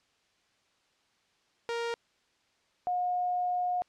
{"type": "tone pair in turn", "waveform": ["sawtooth", "sine"], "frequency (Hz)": [467.5, 719.4], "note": ["A#4", "F#5"], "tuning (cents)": [5, -49], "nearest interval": "perfect fifth", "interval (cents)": 746, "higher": "second", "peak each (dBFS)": -27, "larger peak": "neither", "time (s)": [[1.69, 1.94], [2.87, 3.82]], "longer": "second", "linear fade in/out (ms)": 0, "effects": ["white hiss -70 dBFS RMS until 3.88 s", "low-pass 5000 Hz 12 dB/octave"]}